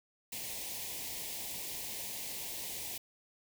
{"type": "band-stop noise", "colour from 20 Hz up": "white", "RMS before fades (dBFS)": -41, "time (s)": [0.32, 2.98], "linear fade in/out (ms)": 5, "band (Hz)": [970, 1900], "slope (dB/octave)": 48, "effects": []}